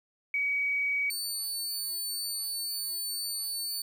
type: tone pair in turn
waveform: sine / 20% pulse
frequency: 2265 / 4499 Hz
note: C#7 / C#8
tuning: +37 / +25 cents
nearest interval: octave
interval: 1188 cents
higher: second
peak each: -26 dBFS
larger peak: neither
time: 0.34-1.1 / 1.1-3.82 s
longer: second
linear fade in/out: 2 ms
effects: 10-bit